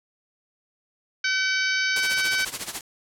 harmonic tone, 762 Hz, G5, 49 cents flat, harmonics 2 / 3 / 4 / 5 / 6 / 7 / 8, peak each -24 / -27 / -33 / -34 / -31 / -34 / -36 dBFS, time 1.24-2.45 s, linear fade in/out 5 ms
white noise with tremolo, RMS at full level -28 dBFS, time 1.96-2.81 s, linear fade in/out 2 ms, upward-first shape sine, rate 14 Hz, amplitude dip 80%
effects low-pass 11000 Hz 12 dB/octave

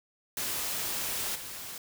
white noise with level steps, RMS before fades -33 / -41 dBFS, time 0.37-1.78 s, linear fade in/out 2 ms, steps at 1.35 s, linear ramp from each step 10 ms, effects none

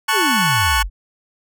25% pulse chord, F# minor, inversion first, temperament equal, 880 / 1108.7 / 1480 Hz, A5 / C#6 / F#6, 0 / 0 / 0 cents, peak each -16 dBFS, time 0.08-0.83 s, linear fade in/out 10 ms
sine exponential sweep, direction down, 466.2 to 41.2 Hz, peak -20 dBFS, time 0.12-0.9 s, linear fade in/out 50 ms
effects none

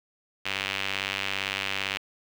sawtooth tone with band-pass filter, 97.7 Hz, G2, 5 cents flat, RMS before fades -31 dBFS, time 0.45-1.98 s, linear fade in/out 10 ms, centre 2700 Hz, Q 2.4, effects 9-bit

